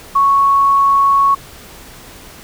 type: tone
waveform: sine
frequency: 1108 Hz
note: C#6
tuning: 1 cent flat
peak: -8 dBFS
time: 0.15-1.35 s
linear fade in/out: 10 ms
effects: pink hiss -37 dBFS RMS until 2.43 s